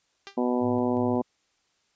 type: tone with exponential decay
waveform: 5% pulse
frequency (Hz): 396.4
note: G4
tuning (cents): +19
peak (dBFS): -25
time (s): 0.27-0.39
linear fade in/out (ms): 0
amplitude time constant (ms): 26
type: harmonic tone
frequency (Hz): 123.6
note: B2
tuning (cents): +2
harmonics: 2 / 3 / 4 / 5 / 6 / 7 / 8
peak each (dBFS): -25 / -29 / -31 / -33 / -35 / -36 / -37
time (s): 0.37-1.22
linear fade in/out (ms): 10
type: tone with tremolo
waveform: sine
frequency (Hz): 110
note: A2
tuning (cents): 0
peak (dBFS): -32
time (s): 0.6-1.23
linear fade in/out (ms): 50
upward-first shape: square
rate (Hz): 2.7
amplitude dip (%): 45
effects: white hiss -70 dBFS RMS until 1.95 s + resampled to 16000 Hz